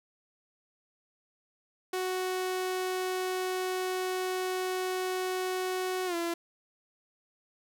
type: tone with pitch glide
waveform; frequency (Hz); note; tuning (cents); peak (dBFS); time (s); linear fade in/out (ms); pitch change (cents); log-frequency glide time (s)
sawtooth; 370.3 to 339.6; F#4 to F4; +1 to -48; -26; 1.93-6.34; 5; -149; 6.06-6.15
effects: none